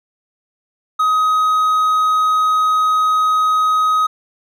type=tone; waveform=triangle; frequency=1260 Hz; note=D#6; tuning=21 cents sharp; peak=-10 dBFS; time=0.99-4.07 s; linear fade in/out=10 ms; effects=none